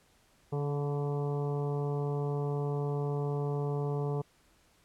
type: harmonic tone with a mistuned harmonic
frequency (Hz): 144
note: D3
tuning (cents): -34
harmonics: 1 / 2 / 3 / 4 / 5 / 6 / 7 / 8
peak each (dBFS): -31 / -44 / -35 / -47 / -44 / -47 / -49 / -51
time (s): 0.52-4.22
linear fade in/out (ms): 10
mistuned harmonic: 6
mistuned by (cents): +27
effects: pink hiss -66 dBFS RMS until 4.84 s + low-pass 12000 Hz 12 dB/octave